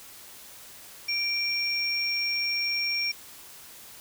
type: tone pair together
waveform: sine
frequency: 2354 / 5541 Hz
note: D7 / F8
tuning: +3 / -15 cents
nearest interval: octave + minor third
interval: 1482 cents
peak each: -28 dBFS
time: 1.08-3.12 s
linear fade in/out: 10 ms
effects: white hiss -47 dBFS RMS until 4 s